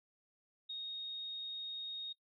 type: tone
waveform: sine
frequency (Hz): 3729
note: A#7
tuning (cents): 0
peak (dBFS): -40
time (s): 0.69-2.13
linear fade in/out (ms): 10
effects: noise-tail reverb RT60 0.1 s tail -24 dB re dry